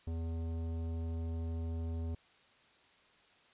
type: tone with tanh clipping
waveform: sine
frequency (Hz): 82.41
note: E2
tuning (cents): 0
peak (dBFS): -37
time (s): 0.07-2.15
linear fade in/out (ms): 5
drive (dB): 15
effects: white hiss -65 dBFS RMS until 3.53 s + resampled to 8000 Hz